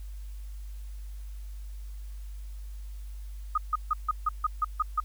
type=tone bursts; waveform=sine; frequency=1244.5 Hz; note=D#6; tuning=in tune; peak=-22 dBFS; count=9; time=3.55-5.002 s; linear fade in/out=5 ms; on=28 ms; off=150 ms; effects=added 50 Hz sine -37 dBFS peak until 5.04 s + white hiss -60 dBFS RMS until 5.04 s